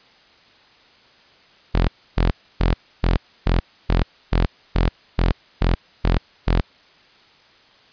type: tone bursts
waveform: sawtooth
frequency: 43.09 Hz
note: F1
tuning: 22 cents flat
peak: -11 dBFS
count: 12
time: 1.74-6.61 s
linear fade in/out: 10 ms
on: 140 ms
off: 290 ms
effects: white hiss -52 dBFS RMS until 7.92 s + resampled to 11025 Hz